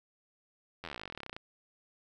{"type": "slowing click train", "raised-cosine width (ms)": 0.3, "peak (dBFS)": -25, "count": 26, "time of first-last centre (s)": [0.84, 1.365], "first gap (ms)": 11, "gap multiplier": 1.05, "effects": []}